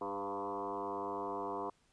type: tone with frequency modulation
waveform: sine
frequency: 698.5 Hz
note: F5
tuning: in tune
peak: -36 dBFS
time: 0.01-1.7 s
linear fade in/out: 5 ms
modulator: 99.1 Hz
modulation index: 4.1
effects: pink hiss -72 dBFS RMS until 1.92 s + resampled to 22050 Hz